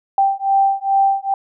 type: beating tone pair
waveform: sine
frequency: 783 / 785.4 Hz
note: G5 / G5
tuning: -2 / +3 cents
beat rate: 2.4 Hz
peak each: -16 dBFS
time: 0.18-1.34 s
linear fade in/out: 2 ms
effects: none